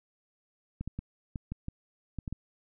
clicks, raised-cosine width 5 ms, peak -23 dBFS, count 9, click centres 0.81 / 0.876 / 0.99 / 1.358 / 1.52 / 1.684 / 2.187 / 2.278 / 2.326 s, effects none

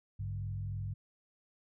sine tone with frequency modulation, 100.6 Hz, G2, 45 cents sharp, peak -35 dBFS, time 0.19-0.94 s, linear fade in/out 10 ms, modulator 43.4 Hz, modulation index 0.8, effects none

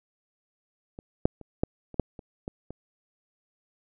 clicks, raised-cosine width 2 ms, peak -27 / -6 / -30 / -10 / -29 / -8 / -28 / -20 / -25 dBFS, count 9, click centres 0.989 / 1.255 / 1.413 / 1.635 / 1.943 / 1.997 / 2.192 / 2.479 / 2.706 s, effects none

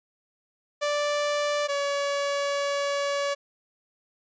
sawtooth tone pair in turn, 586 / 566.4 Hz, D5 / C#5, -4 / +37 cents, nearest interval minor second, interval 59 cents, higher first, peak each -20 / -21 dBFS, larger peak first, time 0.81-1.68 / 1.68-3.35 s, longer second, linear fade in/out 20 ms, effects resampled to 16000 Hz

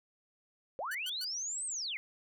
sine linear two-way sweep, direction up then down, 474.6 to 8500 to 1996 Hz, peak -35 dBFS, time 0.79-1.97 s, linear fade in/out 0 ms, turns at 1.66 s
5% pulse tone bursts, 1486 Hz, F#6, 7 cents sharp, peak -30 dBFS, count 3, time 0.91-1.247 s, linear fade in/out 5 ms, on 39 ms, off 110 ms
effects none

